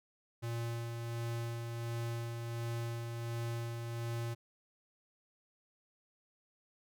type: tone with tremolo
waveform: square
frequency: 116.9 Hz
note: A#2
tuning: 5 cents sharp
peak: -36 dBFS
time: 0.42-4.35 s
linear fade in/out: 20 ms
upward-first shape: sine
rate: 1.4 Hz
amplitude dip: 35%
effects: none